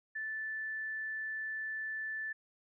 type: tone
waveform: sine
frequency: 1755 Hz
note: A6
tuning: 5 cents flat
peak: -36 dBFS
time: 0.15-2.33 s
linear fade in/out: 10 ms
effects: none